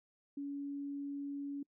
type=tone; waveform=sine; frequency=282.5 Hz; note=C#4; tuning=33 cents sharp; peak=-38 dBFS; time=0.37-1.63 s; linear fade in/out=5 ms; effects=noise-tail reverb RT60 0.1 s tail -26 dB re dry